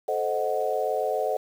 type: chord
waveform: sine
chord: A diminished seventh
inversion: none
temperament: equal with one note detuned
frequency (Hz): 436 / 523.3 / 622.3 / 740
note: A4 / C5 / Eb5 / Gb5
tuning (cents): -16 / 0 / 0 / 0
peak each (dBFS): -29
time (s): 0.08-1.37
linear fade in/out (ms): 5
effects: 8-bit